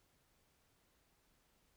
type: silence
effects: pink hiss -75 dBFS RMS until 1.76 s